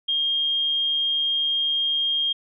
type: tone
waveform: sine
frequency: 3224 Hz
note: G7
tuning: 48 cents sharp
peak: -20 dBFS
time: 0.08-2.33 s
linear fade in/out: 10 ms
effects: none